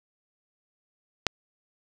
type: click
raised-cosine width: 0.2 ms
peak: -4 dBFS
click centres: 1.267 s
effects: none